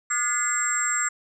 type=tone cluster; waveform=sine; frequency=1213 / 1434 / 1717 / 2042 / 7560 Hz; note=D#6 / F6 / A6 / C7 / A#8; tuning=-44 / +45 / -43 / -43 / +23 cents; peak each=-30 / -30 / -33 / -32 / -24 dBFS; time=0.1-1.09 s; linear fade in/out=10 ms; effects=none